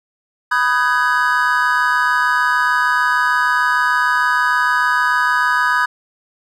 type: chord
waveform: triangle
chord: G# minor seventh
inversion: first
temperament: equal with one note detuned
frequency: 987.8 / 1244.5 / 1514.6 / 1661.2 Hz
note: B5 / D#6 / F#6 / G#6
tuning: 0 / 0 / +40 / 0 cents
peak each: -17 dBFS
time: 0.51-5.86 s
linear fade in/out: 10 ms
effects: none